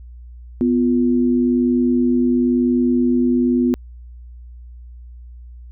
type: tone pair together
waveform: sine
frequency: 248 / 349 Hz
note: B3 / F4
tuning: +7 / -1 cents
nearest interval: tritone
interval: 592 cents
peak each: -14 / -20 dBFS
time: 0.61-3.74 s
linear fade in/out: 0 ms
effects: added 60 Hz sine -35 dBFS peak until 5.71 s